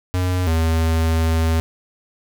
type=tone pair in turn; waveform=square; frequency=91 / 81.23 Hz; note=F#2 / E2; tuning=-28 / -25 cents; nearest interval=major second; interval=197 cents; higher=first; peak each=-18 / -16 dBFS; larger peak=second; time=0.14-0.47 / 0.47-1.6 s; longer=second; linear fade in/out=0 ms; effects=none